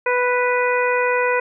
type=harmonic tone; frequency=493.9 Hz; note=B4; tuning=in tune; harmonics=1 / 2 / 3 / 4 / 5; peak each=-19 / -22 / -24 / -25 / -26 dBFS; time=0.06-1.4 s; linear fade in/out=5 ms; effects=none